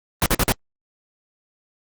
pink noise bursts, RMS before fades -17 dBFS, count 4, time 0.22-0.521 s, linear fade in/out 0 ms, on 40 ms, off 47 ms, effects Opus 24 kbps

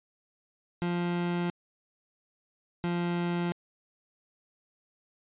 30% pulse tone pair in turn, 174.5 / 173.73 Hz, F3 / F3, -1 / -9 cents, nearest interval unison, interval 8 cents, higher first, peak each -25 dBFS, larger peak neither, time 0.82-1.5 / 2.84-3.52 s, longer neither, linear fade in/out 0 ms, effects resampled to 8000 Hz

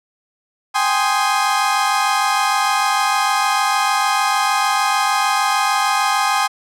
35% pulse chord, Ab major seventh, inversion third, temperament equal, 784 / 830.6 / 1046.5 / 1244.5 Hz, G5 / Ab5 / C6 / Eb6, 0 / 0 / 0 / 0 cents, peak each -19 dBFS, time 0.74-6.48 s, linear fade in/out 20 ms, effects low-pass 11000 Hz 12 dB/octave

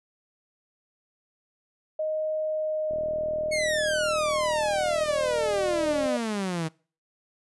sine tone with pitch glide, 622.3 to 602.8 Hz, D#5 to D5, 0 to +45 cents, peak -25 dBFS, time 1.99-6.17 s, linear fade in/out 5 ms, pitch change -55 cents, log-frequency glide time 2.35-5.76 s
click train, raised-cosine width 2 ms, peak -28 dBFS, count 127, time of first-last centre 2.91-6.06 s, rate 40 Hz
sawtooth exponential sweep, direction down, 2217 to 155.56 Hz, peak -23 dBFS, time 3.51-6.69 s, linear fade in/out 20 ms
effects noise-tail reverb RT60 0.4 s tail -24 dB re dry + resampled to 24000 Hz

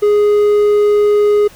triangle tone, 415.3 Hz, G#4, in tune, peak -6 dBFS, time 0.02-1.48 s, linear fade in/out 10 ms, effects pink hiss -41 dBFS RMS until 1.55 s

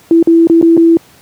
sine tone with dropouts, 332.1 Hz, E4, 13 cents sharp, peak -3 dBFS, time 0.11-0.97 s, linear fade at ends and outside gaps 1 ms, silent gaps 0.227-0.273 / 0.471-0.498 / 0.614-0.626 / 0.768-0.775 s, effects pink hiss -43 dBFS RMS until 1.21 s + high-pass 100 Hz 12 dB/octave

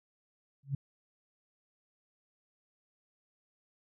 sine tone with exponential growth, 138.3 Hz, C#3, 4 cents flat, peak -26 dBFS, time 0.63-0.75 s, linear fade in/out 5 ms, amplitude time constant 25 ms, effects none

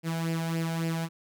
sawtooth tone with flanger, 164.5 Hz, E3, 3 cents flat, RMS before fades -30 dBFS, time 0.03-1.09 s, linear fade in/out 50 ms, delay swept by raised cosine 0.39 to 1.35 ms, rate 3.6 Hz, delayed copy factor +0.6, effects none

